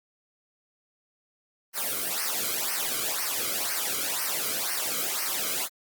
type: noise with flanger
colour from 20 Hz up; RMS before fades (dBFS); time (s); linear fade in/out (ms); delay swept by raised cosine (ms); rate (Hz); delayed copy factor
white; -29; 1.73-5.69; 50; 0.27 to 1.14; 2; -0.95
effects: Opus 32 kbps